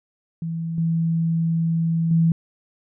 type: tone with level steps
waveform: sine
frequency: 164.81 Hz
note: E3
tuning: in tune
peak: -24 / -18 / -14 dBFS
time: 0.42-2.32 s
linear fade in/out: 2 ms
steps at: 0.78 / 2.11 s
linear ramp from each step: 2 ms
effects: none